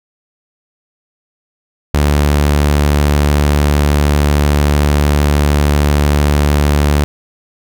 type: tone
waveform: sawtooth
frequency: 73.1 Hz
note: D2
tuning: 7 cents flat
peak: -5 dBFS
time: 1.94-7.04 s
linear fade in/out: 0 ms
effects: none